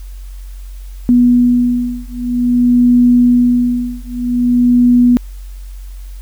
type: beating tone pair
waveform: sine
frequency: 243.9 / 244.41 Hz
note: B3 / B3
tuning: -21 / -18 cents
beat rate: 0.51 Hz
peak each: -11 dBFS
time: 1.09-5.17 s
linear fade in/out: 0 ms
effects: added 46 Hz sine -26 dBFS peak until 6.21 s + white hiss -47 dBFS RMS until 6.21 s